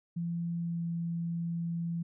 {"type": "tone with pitch glide", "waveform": "sine", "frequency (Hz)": [170, 168.83], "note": ["F3", "E3"], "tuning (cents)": [-46, 42], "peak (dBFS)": -31, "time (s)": [0.16, 2.03], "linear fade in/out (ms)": 10, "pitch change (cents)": -12, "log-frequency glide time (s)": [0.59, 0.81], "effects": []}